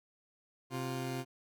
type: tone pair together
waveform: 20% pulse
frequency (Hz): 130.8 / 349.2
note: C3 / F4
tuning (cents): 0 / 0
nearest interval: octave + perfect fourth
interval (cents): 1700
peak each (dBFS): -32 / -36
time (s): 0.7-1.25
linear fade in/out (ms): 50
effects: none